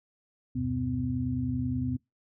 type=tone cluster; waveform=sine; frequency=77.1 / 95.1 / 125.7 / 253.3 Hz; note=D#2 / F#2 / B2 / B3; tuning=-15 / +48 / +31 / +44 cents; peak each=-38 / -37 / -32 / -30 dBFS; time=0.55-1.97 s; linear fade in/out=10 ms; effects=noise-tail reverb RT60 0.2 s tail -25 dB re dry